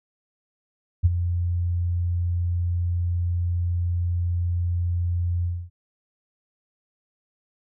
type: tone with ADSR envelope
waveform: sine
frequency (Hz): 87.31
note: F2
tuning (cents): 0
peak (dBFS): -11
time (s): 1.03-5.7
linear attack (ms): 25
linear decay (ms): 28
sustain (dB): -10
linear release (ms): 260
effects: none